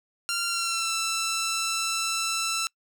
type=tone with pitch glide; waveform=10% pulse; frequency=1383 to 1332 Hz; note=F6 to E6; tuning=-17 to +18 cents; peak=-17 dBFS; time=0.29-2.67 s; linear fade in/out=0 ms; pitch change=-65 cents; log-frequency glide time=0.46-0.93 s; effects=noise-tail reverb RT60 0.1 s tail -26 dB re dry